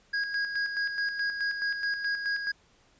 square tone with tremolo, 1642 Hz, G#6, 20 cents flat, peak -27 dBFS, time 0.13-2.52 s, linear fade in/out 10 ms, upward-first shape square, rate 4.7 Hz, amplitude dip 50%, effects pink hiss -63 dBFS RMS until 2.99 s + resampled to 16000 Hz

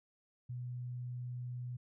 sine tone, 123.47 Hz, B2, in tune, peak -39 dBFS, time 0.49-1.77 s, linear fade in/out 10 ms, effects none

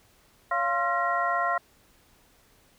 sine tone cluster, 560 / 695 / 1058 / 1371 / 1892 Hz, C#5 / F5 / C6 / F6 / A#6, +18 / -9 / +19 / -32 / +25 cents, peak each -37 / -28 / -28 / -29 / -32 dBFS, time 0.51-1.58 s, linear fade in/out 5 ms, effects pink hiss -61 dBFS RMS until 2.78 s

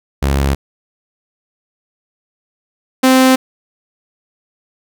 sawtooth tone pair in turn, 69 / 260 Hz, C#2 / C4, -7 / -11 cents, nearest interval octave + major seventh, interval 2296 cents, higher second, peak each -8 / -3 dBFS, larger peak second, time 0.22-0.55 / 3.03-3.36 s, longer neither, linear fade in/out 10 ms, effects none

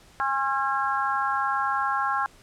harmonic tone with a mistuned harmonic, 272.6 Hz, C#4, 29 cents flat, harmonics 3 / 4 / 5 / 6, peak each -28 / -27 / -28 / -31 dBFS, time 0.2-2.26 s, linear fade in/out 0 ms, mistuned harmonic 4, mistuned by -25 cents, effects pink hiss -54 dBFS RMS until 2.42 s + low-pass 10000 Hz 12 dB/octave

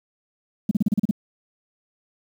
sine tone bursts, 207.7 Hz, G#3, in tune, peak -14 dBFS, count 8, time 0.69-1.111 s, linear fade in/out 5 ms, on 22 ms, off 35 ms, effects tanh soft clip ceiling -10 dBFS + 8-bit

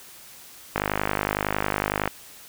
click train, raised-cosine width 0.5 ms, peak -7 dBFS, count 68, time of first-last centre 0.76-2.076 s, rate 50.9 Hz, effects white hiss -46 dBFS RMS until 2.48 s

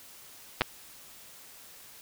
clicks, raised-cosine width 0.3 ms, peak -8 dBFS, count 2, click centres 0.61 / 0.618 s, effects white hiss -51 dBFS RMS until 2.01 s

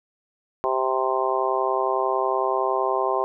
harmonic tone, 130.81 Hz, C3, in tune, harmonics 3 / 4 / 5 / 6 / 7 / 8, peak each -26 / -29 / -27 / -28 / -29 / -26 dBFS, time 0.64-3.24 s, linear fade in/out 0 ms, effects none

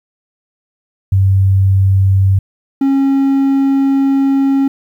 sine / triangle tone pair in turn, 96.5 / 272.9 Hz, G2 / C#4, -27 / -27 cents, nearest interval octave + tritone, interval 1800 cents, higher second, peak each -7 dBFS, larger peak neither, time 1.12-2.39 / 2.81-4.68 s, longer second, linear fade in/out 5 ms, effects 8-bit

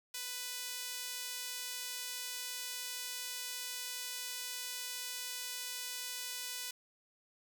sawtooth tone with high-pass filter, 496.1 Hz, B4, 8 cents sharp, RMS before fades -42 dBFS, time 0.14-6.71 s, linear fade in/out 5 ms, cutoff 3500 Hz, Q 0.61, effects none

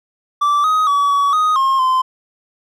triangle tone with pitch steps, 1165 / 1257 / 1139 / 1132 / 1248 / 1070 / 1034 Hz, D6 / D#6 / C#6 / C#6 / D#6 / C6 / C6, -14 / +17 / +47 / +36 / +5 / +38 / -21 cents, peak -10 dBFS, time 0.41-2.02 s, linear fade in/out 10 ms, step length 230 ms, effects none

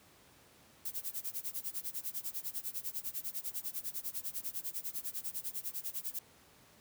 violet noise with tremolo, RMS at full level -37 dBFS, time 0.85-6.19 s, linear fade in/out 5 ms, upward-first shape sine, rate 10 Hz, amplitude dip 95%, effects pink hiss -62 dBFS RMS until 6.8 s + high-pass 80 Hz 12 dB/octave

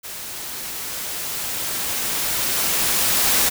white noise with level ramp, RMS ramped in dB -33 to -17 dBFS, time 0.03-3.5 s, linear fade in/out 20 ms, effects none

